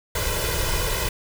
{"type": "noise with comb filter", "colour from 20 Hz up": "pink", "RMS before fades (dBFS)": -24, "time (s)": [0.15, 1.09], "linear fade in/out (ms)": 5, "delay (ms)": 2, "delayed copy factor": 1, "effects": []}